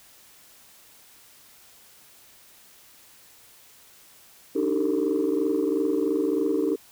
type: tone cluster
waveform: sine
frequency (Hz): 291.4 / 314.4 / 389.6 / 451.8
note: D4 / D#4 / G4 / A4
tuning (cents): -13 / +18 / -11 / +46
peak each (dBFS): -26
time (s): 4.55-6.76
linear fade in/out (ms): 10
effects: tanh soft clip ceiling -15 dBFS + white hiss -53 dBFS RMS until 6.91 s